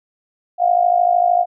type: tone with amplitude modulation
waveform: sine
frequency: 707 Hz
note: F5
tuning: 21 cents sharp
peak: -8 dBFS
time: 0.58-1.46 s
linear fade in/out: 50 ms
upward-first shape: sine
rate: 53.2 Hz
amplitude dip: 80%
effects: none